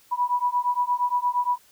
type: beating tone pair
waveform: sine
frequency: 976 / 984.6 Hz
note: B5 / B5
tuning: -21 / -6 cents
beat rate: 8.6 Hz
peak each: -24 dBFS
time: 0.11-1.58 s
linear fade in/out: 20 ms
effects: white hiss -57 dBFS RMS until 1.71 s